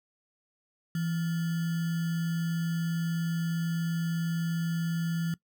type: tone with sample-and-hold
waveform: sine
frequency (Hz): 166.5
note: E3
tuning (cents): +18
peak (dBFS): -27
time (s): 0.95-5.34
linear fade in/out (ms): 2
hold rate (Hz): 1575
effects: noise-tail reverb RT60 0.1 s tail -20 dB re dry